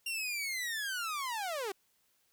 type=linear sweep; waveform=sawtooth; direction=down; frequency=2793 to 367.2 Hz; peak=-31 dBFS; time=0.06-1.72 s; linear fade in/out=5 ms; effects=white hiss -73 dBFS RMS until 2.32 s